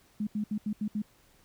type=tone bursts at uneven times; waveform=sine; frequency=210.5 Hz; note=G#3; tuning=24 cents sharp; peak=-28 dBFS; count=6; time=0.2-0.27 / 0.35-0.44 / 0.51-0.58 / 0.66-0.73 / 0.81-0.88 / 0.95-1.02 s; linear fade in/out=5 ms; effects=pink hiss -63 dBFS RMS until 1.44 s